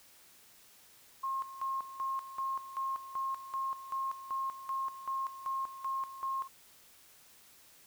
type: tone with tremolo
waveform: sine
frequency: 1072 Hz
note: C6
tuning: 42 cents sharp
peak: -32 dBFS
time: 1.23-6.48 s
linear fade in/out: 10 ms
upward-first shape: square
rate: 2.6 Hz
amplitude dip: 75%
effects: white hiss -60 dBFS RMS until 7.86 s